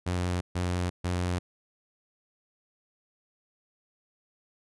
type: tone bursts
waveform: sawtooth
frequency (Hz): 89.3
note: F2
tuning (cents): +39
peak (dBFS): -23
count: 3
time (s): 0.06-1.39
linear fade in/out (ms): 10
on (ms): 350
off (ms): 140
effects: resampled to 24000 Hz